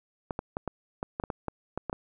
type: clicks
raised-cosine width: 1 ms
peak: -17 dBFS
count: 12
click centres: 0.308 / 0.391 / 0.569 / 0.677 / 1.029 / 1.199 / 1.238 / 1.302 / 1.483 / 1.776 / 1.897 / 1.929 s
effects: none